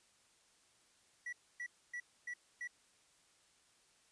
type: tone bursts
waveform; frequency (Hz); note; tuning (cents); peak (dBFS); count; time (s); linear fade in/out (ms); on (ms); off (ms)
triangle; 1946; B6; -26; -39; 5; 1.26-2.675; 5; 67; 270
effects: white hiss -70 dBFS RMS until 4.11 s + resampled to 22050 Hz